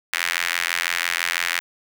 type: tone with high-pass filter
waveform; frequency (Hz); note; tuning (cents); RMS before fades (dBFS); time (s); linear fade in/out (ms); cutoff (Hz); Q
sawtooth; 86; F2; -26; -24; 0.13-1.6; 0; 1900; 2.2
effects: none